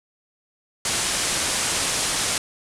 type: low-pass noise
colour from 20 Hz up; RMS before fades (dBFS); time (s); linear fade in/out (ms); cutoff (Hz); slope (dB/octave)
white; -24; 0.85-2.38; 2; 10000; 48
effects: none